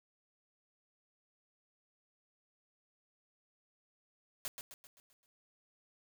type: noise with echo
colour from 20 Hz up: white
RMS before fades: -40 dBFS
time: 4.45-4.48 s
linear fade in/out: 0 ms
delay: 130 ms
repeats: 6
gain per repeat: -6 dB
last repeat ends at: 5.26 s
effects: none